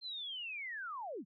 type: linear sweep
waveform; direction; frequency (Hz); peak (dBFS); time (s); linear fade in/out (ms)
sine; down; 4186 to 146.83; -40; 0.01-1.25; 50
effects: none